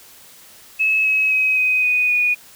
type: tone with pitch steps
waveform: sine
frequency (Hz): 2586 / 2561 / 2536 / 2511 / 2486 / 2462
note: E7 / D#7 / D#7 / D#7 / D#7 / D#7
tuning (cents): -34 / +49 / +32 / +15 / -2 / -19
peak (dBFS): -14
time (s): 0.79-2.35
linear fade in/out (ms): 20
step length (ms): 260
effects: white hiss -45 dBFS RMS until 2.55 s